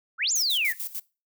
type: exponential two-way sweep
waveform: sine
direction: up then down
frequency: 1250 to 7400 to 1695 Hz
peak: -22 dBFS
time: 0.18-0.74 s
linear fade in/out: 50 ms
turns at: 0.32 s
type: noise with tremolo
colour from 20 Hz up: violet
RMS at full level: -32 dBFS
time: 0.35-1 s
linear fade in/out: 10 ms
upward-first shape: square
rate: 6.7 Hz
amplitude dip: 80%
effects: noise-tail reverb RT60 0.3 s tail -22 dB re dry